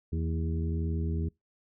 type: harmonic tone with a mistuned harmonic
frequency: 81.7 Hz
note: E2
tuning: 15 cents flat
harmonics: 1 / 2 / 3 / 4 / 5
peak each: -29 / -35 / -39 / -41 / -43 dBFS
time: 0.12-1.29 s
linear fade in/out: 10 ms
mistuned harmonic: 3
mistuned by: -74 cents
effects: noise-tail reverb RT60 0.2 s tail -26 dB re dry